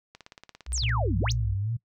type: click train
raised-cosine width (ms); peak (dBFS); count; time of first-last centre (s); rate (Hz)
0.2; -27; 14; 0.15-0.893; 17.5
type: tone with pitch glide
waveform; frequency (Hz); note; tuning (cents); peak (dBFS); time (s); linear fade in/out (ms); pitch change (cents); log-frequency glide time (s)
sine; 62.3 to 60.95; B1 to B1; +16 to -22; -28; 0.66-1.57; 50; -38; 1.09-1.39
type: exponential two-way sweep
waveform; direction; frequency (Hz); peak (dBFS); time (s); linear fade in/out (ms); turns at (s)
sine; down then up; 8870 to 139.2 to 6840; -28; 0.73-1.32; 0; 1.19
type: tone with vibrato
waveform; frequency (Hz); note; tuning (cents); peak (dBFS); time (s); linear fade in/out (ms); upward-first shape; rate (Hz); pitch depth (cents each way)
sine; 106.7; G#2; +47; -26; 0.82-1.77; 10; sine; 2.4; 170
effects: noise-tail reverb RT60 0.1 s tail -21 dB re dry